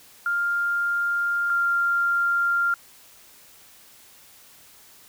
sine tone pair in turn, 1400 / 1392.1 Hz, F6 / F6, +4 / -6 cents, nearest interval unison, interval 10 cents, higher first, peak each -21 / -19 dBFS, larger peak second, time 0.26-1.5 / 1.5-2.74 s, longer neither, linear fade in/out 2 ms, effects white hiss -51 dBFS RMS until 5.08 s

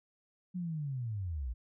sine linear sweep, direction down, 185 to 53.8 Hz, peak -34 dBFS, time 0.54-1.54 s, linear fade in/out 20 ms, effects none

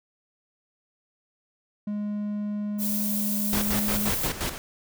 triangle tone, 207.7 Hz, G#3, in tune, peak -25 dBFS, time 1.87-4.1 s, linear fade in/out 5 ms
violet noise, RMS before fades -29 dBFS, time 2.78-4.31 s, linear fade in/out 50 ms
pink noise with tremolo, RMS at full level -28 dBFS, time 3.53-4.58 s, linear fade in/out 0 ms, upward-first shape square, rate 5.7 Hz, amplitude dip 65%
effects none

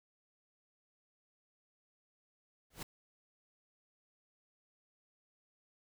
pink noise with exponential growth, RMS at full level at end -37 dBFS, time 2.7-2.83 s, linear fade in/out 5 ms, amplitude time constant 27 ms, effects none

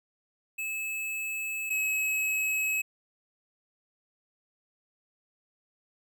square tone pair in turn, 2600 / 2567 Hz, E7 / E7, -24 / -47 cents, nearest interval unison, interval 23 cents, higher first, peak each -32 / -27 dBFS, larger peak second, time 0.58-1.7 / 1.7-2.82 s, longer neither, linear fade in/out 10 ms, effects none

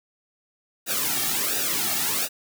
white noise with flanger, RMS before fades -25 dBFS, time 0.86-2.29 s, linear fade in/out 50 ms, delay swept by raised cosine 0.92 to 2.02 ms, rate 1.4 Hz, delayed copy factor -0.9, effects none

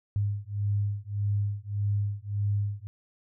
sine beating tone pair, 101.3 / 103 Hz, G#2 / G#2, -43 / -14 cents, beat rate 1.7 Hz, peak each -29 / -29 dBFS, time 0.16-2.87 s, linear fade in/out 0 ms, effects none

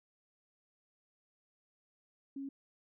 sine tone, 274.6 Hz, C#4, 16 cents flat, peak -39 dBFS, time 2.36-2.49 s, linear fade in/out 5 ms, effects none

